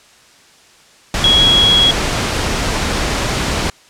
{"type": "tone in noise", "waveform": "sine", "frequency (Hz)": 3322, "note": "G#7", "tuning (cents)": 0, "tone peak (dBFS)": -8, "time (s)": [1.24, 1.91], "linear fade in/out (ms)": 2, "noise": "pink", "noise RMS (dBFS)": -17, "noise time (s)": [1.14, 3.7], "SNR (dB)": 6, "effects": ["white hiss -46 dBFS RMS until 3.89 s", "low-pass 7000 Hz 12 dB/octave"]}